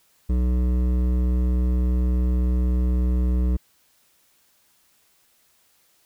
sine tone with hard clipping, 61.74 Hz, B1, in tune, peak -20 dBFS, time 0.29-3.57 s, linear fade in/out 10 ms, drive 12 dB, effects white hiss -62 dBFS RMS until 6.05 s

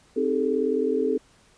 sine chord, A half-diminished seventh, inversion first, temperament equal with one note detuned, 261.6 / 311.1 / 400.9 / 440 Hz, C4 / Eb4 / G4 / A4, 0 / 0 / +39 / 0 cents, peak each -27 / -30 / -27 / -24 dBFS, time 0.16-1.18 s, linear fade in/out 10 ms, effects pink hiss -58 dBFS RMS until 1.57 s + resampled to 22050 Hz

